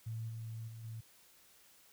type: tone with level steps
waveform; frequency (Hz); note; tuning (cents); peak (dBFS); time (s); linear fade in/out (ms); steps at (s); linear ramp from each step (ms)
sine; 112.8; A2; +44; -38 / -41 / -46 / -42; 0.06-1.01; 10; 0.28 / 0.67 / 0.83; 20
effects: white hiss -64 dBFS RMS until 1.92 s